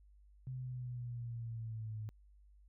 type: exponential sweep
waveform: sine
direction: down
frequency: 130 to 106.9 Hz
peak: -40 dBFS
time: 0.47-2.09 s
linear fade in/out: 0 ms
effects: added 50 Hz sine -60 dBFS peak until 2.68 s